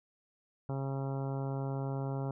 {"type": "harmonic tone", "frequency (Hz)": 136.1, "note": "C#3", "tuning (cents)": -31, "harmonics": [1, 2, 3, 4, 5, 6, 7, 8, 9, 10], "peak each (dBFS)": [-34, -42, -43, -45, -47, -48, -50, -56, -57, -55], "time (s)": [0.69, 2.31], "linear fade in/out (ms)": 2, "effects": []}